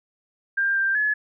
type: tone with pitch steps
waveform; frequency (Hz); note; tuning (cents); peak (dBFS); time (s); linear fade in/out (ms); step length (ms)
sine; 1593 / 1580 / 1705; G6 / G6 / G#6; +27 / +13 / +45; -19; 0.57-1.14; 10; 190
effects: none